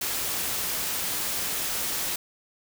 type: noise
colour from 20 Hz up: white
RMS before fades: -29 dBFS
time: 0.01-2.16 s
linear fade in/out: 5 ms
effects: none